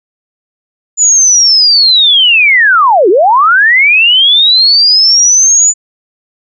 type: linear two-way sweep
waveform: sine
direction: down then up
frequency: 7040 to 332.2 to 7040 Hz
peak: -3 dBFS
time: 0.97-5.74 s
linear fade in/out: 50 ms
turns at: 3.09 s
effects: none